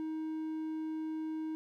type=tone; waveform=triangle; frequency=315 Hz; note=D#4; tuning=21 cents sharp; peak=-33 dBFS; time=0-1.55 s; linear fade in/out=0 ms; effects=none